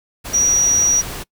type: tone in noise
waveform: sine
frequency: 5780 Hz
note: F#8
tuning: 41 cents flat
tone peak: -11 dBFS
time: 0.33-1.02 s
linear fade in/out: 20 ms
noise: pink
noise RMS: -29 dBFS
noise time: 0.24-1.24 s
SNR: +15 dB
effects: noise-tail reverb RT60 0.1 s tail -24 dB re dry